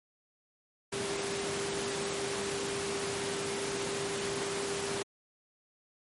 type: tone in noise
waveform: sine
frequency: 397.8 Hz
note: G4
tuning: 25 cents sharp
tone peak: -35 dBFS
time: 0.92-5.03 s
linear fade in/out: 10 ms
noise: pink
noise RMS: -35 dBFS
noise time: 0.92-5.03 s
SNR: -3 dB
effects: high-pass 150 Hz 12 dB/octave + MP3 48 kbps